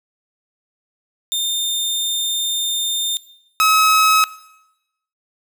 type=tone pair in turn; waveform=sawtooth; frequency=3621 / 1280.2 Hz; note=A7 / D#6; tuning=+49 / +49 cents; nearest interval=octave + tritone; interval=1800 cents; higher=first; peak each=-15 / -8 dBFS; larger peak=second; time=1.32-3.17 / 3.6-4.24 s; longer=first; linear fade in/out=0 ms; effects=noise-tail reverb RT60 0.9 s tail -19 dB re dry